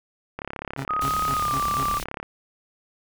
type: click train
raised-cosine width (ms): 0.5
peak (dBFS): -16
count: 65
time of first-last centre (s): 0.39-2.229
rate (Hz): 34.8
type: tone bursts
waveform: 25% pulse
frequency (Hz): 136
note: C#3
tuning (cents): -33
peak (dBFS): -25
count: 5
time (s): 0.77-1.85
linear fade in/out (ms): 20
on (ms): 80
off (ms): 170
type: tone with pitch glide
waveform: sine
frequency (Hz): 1252 to 1174.9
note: D#6 to D6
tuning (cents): +10 to 0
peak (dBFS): -22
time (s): 0.89-1.99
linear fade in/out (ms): 10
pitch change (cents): -110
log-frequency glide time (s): 1.35-1.55
type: band-stop noise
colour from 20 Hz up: pink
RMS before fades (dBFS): -34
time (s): 1.01-2.04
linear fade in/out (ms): 5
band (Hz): 220 to 2500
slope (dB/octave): 24
effects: none